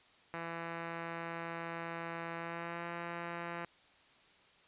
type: tone with pitch glide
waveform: 5% pulse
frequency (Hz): 167.4 to 170.82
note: E3 to F3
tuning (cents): +27 to -38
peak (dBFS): -28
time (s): 0.34-3.65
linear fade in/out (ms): 0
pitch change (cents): +35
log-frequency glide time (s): 2.36-2.85
effects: white hiss -64 dBFS RMS until 4.67 s + resampled to 8000 Hz